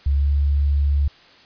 sine tone with pitch glide, 70.1 to 71.33 Hz, C#2 to D2, +20 to -50 cents, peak -15 dBFS, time 0.06-1.08 s, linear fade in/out 5 ms, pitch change +30 cents, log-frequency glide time 0.17-0.29 s, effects white hiss -49 dBFS RMS until 1.45 s + resampled to 11025 Hz

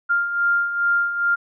sine beating tone pair, 1396.9 / 1399.3 Hz, F6 / F6, 0 / +3 cents, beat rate 2.4 Hz, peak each -25 / -18 dBFS, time 0.09-1.36 s, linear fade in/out 20 ms, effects none

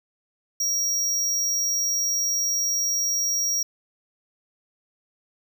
square tone, 5660 Hz, F8, 22 cents sharp, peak -22 dBFS, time 0.6-3.63 s, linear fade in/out 5 ms, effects none

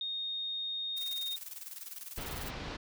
sine tone, 3700 Hz, A#7, 14 cents flat, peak -34 dBFS, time 0.01-1.36 s, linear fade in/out 2 ms
blue noise with tremolo, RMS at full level -43 dBFS, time 0.96-2.51 s, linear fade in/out 20 ms, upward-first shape square, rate 20 Hz, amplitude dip 65%
pink low-pass noise, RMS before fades -41 dBFS, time 2.17-2.77 s, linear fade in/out 10 ms, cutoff 4800 Hz, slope 24 dB/octave
effects none

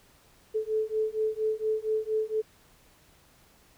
sine beating tone pair, 433 / 437.3 Hz, A4 / A4, -28 / -11 cents, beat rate 4.3 Hz, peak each -29 dBFS, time 0.54-2.42 s, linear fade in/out 20 ms, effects pink hiss -60 dBFS RMS until 3.77 s

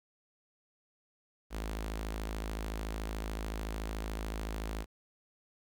sawtooth tone with notch filter, 53.7 Hz, A1, 41 cents flat, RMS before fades -38 dBFS, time 1.5-4.86 s, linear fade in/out 50 ms, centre 110 Hz, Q 0.84, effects 11-bit

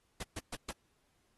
pink noise bursts, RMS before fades -40 dBFS, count 4, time 0.2-0.714 s, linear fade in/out 5 ms, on 31 ms, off 130 ms, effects pink hiss -75 dBFS RMS until 1.37 s + AAC 32 kbps

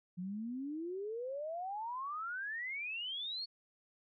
sine exponential sweep, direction up, 174.1 to 4435 Hz, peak -38 dBFS, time 0.17-3.46 s, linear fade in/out 20 ms, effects none

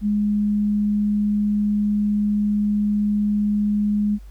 sine tone, 207.7 Hz, G#3, in tune, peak -17 dBFS, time 0.01-4.19 s, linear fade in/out 50 ms, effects added 50 Hz sine -37 dBFS peak until 4.3 s + pink hiss -58 dBFS RMS until 4.3 s

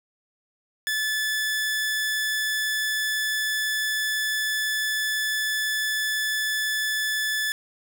sawtooth tone, 1734 Hz, A6, 26 cents flat, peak -20 dBFS, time 0.87-7.52 s, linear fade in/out 0 ms, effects none

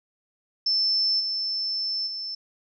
sine tone with level steps, 5300 Hz, E8, 9 cents sharp, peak -20 / -25 / -30 dBFS, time 0.66-2.35 s, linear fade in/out 5 ms, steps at 1.19 / 2.06 s, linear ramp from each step 20 ms, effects none

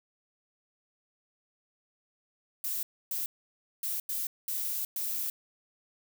violet noise bursts at uneven times, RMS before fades -33 dBFS, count 6, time 2.64-2.83 / 3.11-3.26 / 3.83-4 / 4.09-4.27 / 4.48-4.85 / 4.96-5.3 s, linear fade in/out 2 ms, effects none

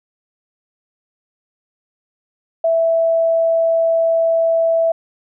sine tone, 659.3 Hz, E5, in tune, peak -12 dBFS, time 2.64-4.92 s, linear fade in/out 5 ms, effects none

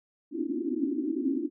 pink band-pass noise, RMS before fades -30 dBFS, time 0.31-1.5 s, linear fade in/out 50 ms, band 250 to 350 Hz, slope 96 dB/octave, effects none

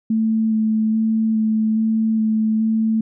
sine tone with vibrato, 220 Hz, A3, in tune, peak -15 dBFS, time 0.1-3.01 s, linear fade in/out 5 ms, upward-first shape square, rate 1.2 Hz, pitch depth 11 cents each way, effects none

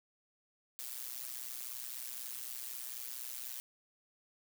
blue noise with amplitude modulation, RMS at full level -40 dBFS, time 0.79-3.6 s, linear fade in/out 0 ms, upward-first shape sine, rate 124 Hz, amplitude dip 85%, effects none

